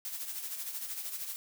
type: noise with tremolo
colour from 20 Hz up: blue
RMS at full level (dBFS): -37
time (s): 0.05-1.36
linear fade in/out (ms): 0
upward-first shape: sine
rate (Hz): 13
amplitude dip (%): 55
effects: none